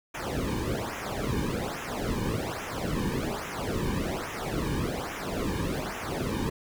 brown noise with flanger, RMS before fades -31 dBFS, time 0.14-6.5 s, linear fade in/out 10 ms, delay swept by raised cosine 0.22 to 1.52 ms, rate 1.2 Hz, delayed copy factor -1, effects none

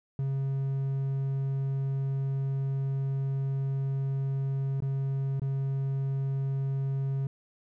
triangle tone with dropouts, 136 Hz, C#3, 33 cents flat, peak -25 dBFS, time 0.19-7.27 s, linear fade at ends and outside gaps 2 ms, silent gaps 4.804-4.822 / 5.397-5.418 s, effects none

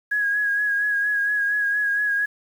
sine tone with vibrato, 1658 Hz, G#6, 3 cents flat, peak -19 dBFS, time 0.11-2.26 s, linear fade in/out 10 ms, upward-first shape sine, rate 4.3 Hz, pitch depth 31 cents each way, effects 8-bit

